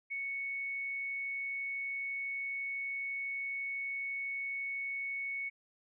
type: tone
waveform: sine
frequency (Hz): 2217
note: C#7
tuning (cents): 0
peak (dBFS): -35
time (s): 0.1-5.5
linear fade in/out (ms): 20
effects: none